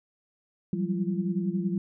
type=tone cluster; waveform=sine; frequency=170.5 / 187.6 / 198.3 / 341.6 Hz; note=F3 / F#3 / G3 / F4; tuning=-41 / +24 / +20 / -38 cents; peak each=-33 / -28 / -32 / -35 dBFS; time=0.73-1.78 s; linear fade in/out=2 ms; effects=none